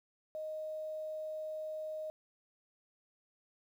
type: tone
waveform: sine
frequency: 622.3 Hz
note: D#5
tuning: in tune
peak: -38 dBFS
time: 0.35-2.1 s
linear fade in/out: 0 ms
effects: 11-bit